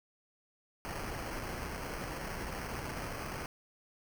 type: noise with sample-and-hold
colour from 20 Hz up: pink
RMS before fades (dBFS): -40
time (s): 0.85-3.46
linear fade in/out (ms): 0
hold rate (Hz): 3675
effects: none